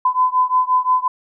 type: beating tone pair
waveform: sine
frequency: 1010 / 1015.7 Hz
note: B5 / B5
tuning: +39 / +48 cents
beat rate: 5.7 Hz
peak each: -16 / -17 dBFS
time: 0.05-1.08 s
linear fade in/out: 5 ms
effects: none